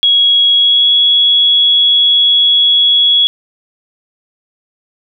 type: tone with pitch glide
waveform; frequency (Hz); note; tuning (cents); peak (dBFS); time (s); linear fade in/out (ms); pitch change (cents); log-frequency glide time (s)
sine; 3322 to 3353; G#7 to G#7; 0 to +16; -6; 0.03-3.27; 0; +16; 0.54-0.9
effects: none